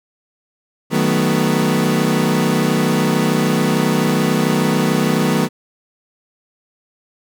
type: chord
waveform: 30% pulse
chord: B dominant seventh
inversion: first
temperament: equal with one note detuned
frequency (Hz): 155.56 / 186.93 / 220 / 246.9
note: D#3 / F#3 / A3 / B3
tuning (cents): 0 / +18 / 0 / 0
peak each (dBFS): -17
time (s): 0.9-5.49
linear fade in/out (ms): 50
effects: none